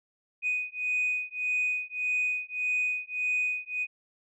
sine beating tone pair, 2489 / 2490.7 Hz, D#7 / D#7, 0 / +1 cents, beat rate 1.7 Hz, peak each -29 dBFS, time 0.42-3.87 s, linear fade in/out 50 ms, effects tanh soft clip ceiling -21 dBFS

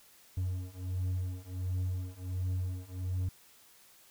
triangle beating tone pair, 91 / 92.4 Hz, F#2 / F#2, -28 / -2 cents, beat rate 1.4 Hz, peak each -34 / -33 dBFS, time 0.37-3.29 s, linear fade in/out 5 ms, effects white hiss -60 dBFS RMS until 4.1 s

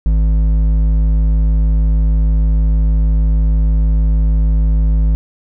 sine tone with hard clipping, 53.2 Hz, G#1, 42 cents sharp, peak -11 dBFS, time 0.06-5.15 s, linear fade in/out 0 ms, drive 7 dB, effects none

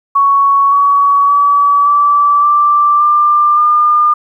sine tone with pitch steps, 1114 / 1128.9 / 1144 / 1159.3 / 1174.8 / 1190.5 / 1206.4 Hz, C#6 / C#6 / D6 / D6 / D6 / D6 / D6, +8 / +31 / -46 / -23 / 0 / +23 / +46 cents, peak -6 dBFS, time 0.15-4.14 s, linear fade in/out 10 ms, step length 570 ms, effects 8-bit

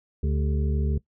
harmonic tone with a mistuned harmonic, 72.7 Hz, D2, 17 cents flat, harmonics 1 / 2 / 3 / 5 / 6, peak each -23 / -29 / -33 / -37 / -39 dBFS, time 0.23-0.98 s, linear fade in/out 5 ms, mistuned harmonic 5, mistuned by +120 cents, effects noise-tail reverb RT60 0.1 s tail -19 dB re dry

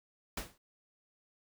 pink noise with exponential decay, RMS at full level -35 dBFS, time 0.37-0.58 s, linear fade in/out 5 ms, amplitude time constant 45 ms, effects none

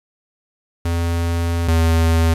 square tone pair in turn, 84.7 / 82.19 Hz, E2 / E2, +48 / -5 cents, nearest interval minor second, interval 53 cents, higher first, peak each -18 / -13 dBFS, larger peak second, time 0.85-1.68 / 1.68-2.34 s, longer first, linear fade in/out 5 ms, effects resampled to 32000 Hz + 7-bit

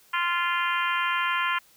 harmonic tone, 347.2 Hz, F4, 10 cents flat, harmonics 3 / 4 / 5 / 6 / 7 / 8 / 9, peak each -27 / -29 / -31 / -33 / -34 / -35 / -36 dBFS, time 0.13-1.59 s, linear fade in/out 10 ms, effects white hiss -58 dBFS RMS until 1.76 s

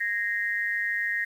sine tone with amplitude modulation, 1864.7 Hz, A#6, in tune, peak -21 dBFS, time 0-1.25 s, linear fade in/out 10 ms, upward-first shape sine, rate 207 Hz, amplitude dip 90%, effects 9-bit

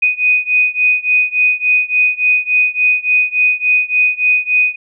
sine beating tone pair, 2489 / 2492.5 Hz, D#7 / D#7, 0 / +2 cents, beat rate 3.5 Hz, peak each -13 / -14 dBFS, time 0.02-4.76 s, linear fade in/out 10 ms, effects none

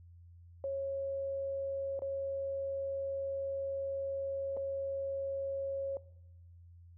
sine tone with dropouts, 547 Hz, C#5, 23 cents flat, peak -33 dBFS, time 0.64-5.97 s, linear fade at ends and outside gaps 1 ms, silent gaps 1.992-2.02 / 4.567-4.571 s, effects noise-tail reverb RT60 0.9 s tail -21 dB re dry + added 86 Hz sine -53 dBFS peak until 6.97 s

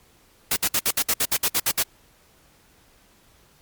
white noise bursts, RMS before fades -21 dBFS, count 12, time 0.51-1.829 s, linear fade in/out 5 ms, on 54 ms, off 61 ms, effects pink hiss -57 dBFS RMS until 3.61 s + MP3 96 kbps

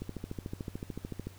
click train, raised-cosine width 3 ms, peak -24 dBFS, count 18, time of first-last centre 0.02-1.27 s, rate 13.6 Hz, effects added 94 Hz sine -51 dBFS peak until 1.38 s + pink hiss -57 dBFS RMS until 1.38 s

